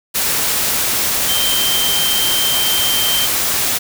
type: tone in noise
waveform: sine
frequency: 3136 Hz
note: G7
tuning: in tune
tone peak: -17 dBFS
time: 1.28-3.27 s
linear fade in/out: 20 ms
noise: white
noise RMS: -17 dBFS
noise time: 0.14-3.79 s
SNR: -3 dB
effects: none